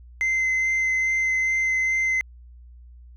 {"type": "tone with vibrato", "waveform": "sine", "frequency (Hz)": 2066, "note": "C7", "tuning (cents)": -22, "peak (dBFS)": -17, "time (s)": [0.21, 2.21], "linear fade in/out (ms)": 0, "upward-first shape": "sine", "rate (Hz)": 2.4, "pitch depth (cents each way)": 10, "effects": ["tanh soft clip ceiling -19 dBFS", "added 60 Hz sine -43 dBFS peak until 3.16 s"]}